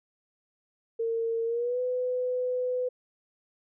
sine tone with pitch glide, 457.1 to 501.4 Hz, A#4 to B4, -34 to +26 cents, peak -26 dBFS, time 0.99-2.89 s, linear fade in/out 10 ms, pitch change +160 cents, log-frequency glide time 1.45-1.8 s, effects none

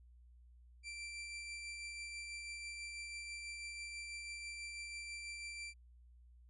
sawtooth tone with tremolo, 2349 Hz, D7, in tune, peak -40 dBFS, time 0.83-5.74 s, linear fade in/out 50 ms, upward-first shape triangle, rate 6.1 Hz, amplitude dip 30%, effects added 60 Hz sine -59 dBFS peak until 6.49 s + resampled to 24000 Hz

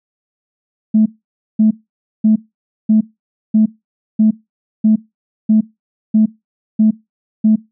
sine tone bursts, 217.1 Hz, A3, 23 cents flat, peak -6 dBFS, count 11, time 0.94-7.56 s, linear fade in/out 10 ms, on 120 ms, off 530 ms, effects noise-tail reverb RT60 0.2 s tail -21 dB re dry + tanh soft clip ceiling -2 dBFS

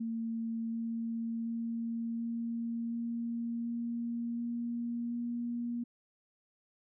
sine tone with pitch steps, 227.6 / 229.1 / 230.5 / 232 / 233.5 / 234.9 / 236.4 / 238 Hz, A#3 / A#3 / A#3 / A#3 / A#3 / A#3 / A#3 / A#3, -41 / -30 / -19 / -8 / +3 / +13 / +24 / +36 cents, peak -33 dBFS, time 0-5.84 s, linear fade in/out 10 ms, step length 730 ms, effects none

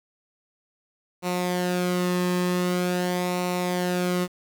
sawtooth tone with flanger, 179.4 Hz, F3, 47 cents sharp, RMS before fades -25 dBFS, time 1.22-4.28 s, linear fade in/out 50 ms, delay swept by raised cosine 0.61 to 1.39 ms, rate 0.45 Hz, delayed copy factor -0.55, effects 8-bit

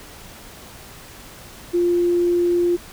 sine tone, 349.2 Hz, F4, in tune, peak -15 dBFS, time 1.73-2.77 s, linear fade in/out 20 ms, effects pink hiss -41 dBFS RMS until 2.92 s

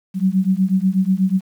sine beating tone pair, 185 / 193.2 Hz, F#3 / G3, 0 / -25 cents, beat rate 8.2 Hz, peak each -17 dBFS, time 0.14-1.41 s, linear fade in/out 50 ms, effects 8-bit

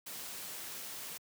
white noise, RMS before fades -44 dBFS, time 0.06-1.18 s, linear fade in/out 10 ms, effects high-pass 100 Hz 12 dB/octave

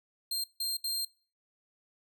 sawtooth tone bursts at uneven times, 4186 Hz, C8, in tune, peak -28 dBFS, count 3, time 0.31-0.44 / 0.6-0.77 / 0.84-1.05 s, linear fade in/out 5 ms, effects noise-tail reverb RT60 0.4 s tail -23 dB re dry

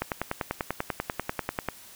click train, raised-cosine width 0.5 ms, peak -12 dBFS, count 18, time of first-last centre 0.02-1.687 s, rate 10.2 Hz, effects white hiss -49 dBFS RMS until 1.95 s

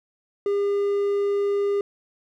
triangle tone, 403.5 Hz, G#4, 50 cents flat, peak -18 dBFS, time 0.46-1.81 s, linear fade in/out 2 ms, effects none

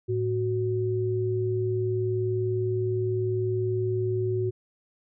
sine tone pair together, 109.9 / 370.4 Hz, A2 / F#4, -2 / +2 cents, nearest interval octave + major sixth, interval 2104 cents, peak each -27 / -26 dBFS, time 0.08-4.51 s, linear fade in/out 20 ms, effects none

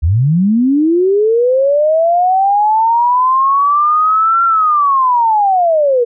sine linear two-way sweep, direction up then down, 70.2 to 1372 to 463.5 Hz, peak -8 dBFS, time 0.02-6.05 s, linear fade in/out 20 ms, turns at 4.44 s, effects none

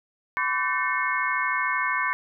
sine tone cluster, 1011 / 1144 / 1532 / 1782 / 2175 Hz, B5 / D6 / G6 / A6 / C#7, +40 / -46 / -40 / +22 / -33 cents, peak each -29 dBFS, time 0.37-2.13 s, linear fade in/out 0 ms, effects none

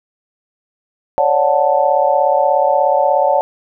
sine chord, D major seventh, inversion third, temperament just, 550.6 / 587.3 / 734.2 / 881 Hz, C#5 / D5 / F#5 / A5, -12 / 0 / -14 / +2 cents, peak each -16 dBFS, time 1.18-3.41 s, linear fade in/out 0 ms, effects none

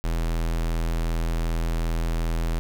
square tone, 41.32 Hz, E1, 5 cents sharp, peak -23 dBFS, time 0.04-2.59 s, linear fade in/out 0 ms, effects 9-bit

